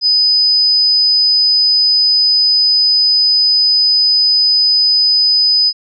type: tone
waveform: sine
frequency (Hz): 5000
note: D#8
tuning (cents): +8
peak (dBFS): -8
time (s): 0.01-5.73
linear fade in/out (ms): 50
effects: none